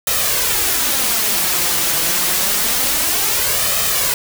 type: noise with flanger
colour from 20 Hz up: white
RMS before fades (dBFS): -17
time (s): 0.07-4.14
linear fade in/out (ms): 2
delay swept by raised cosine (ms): 1.6 to 6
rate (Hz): 0.27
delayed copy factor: +0.55
effects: none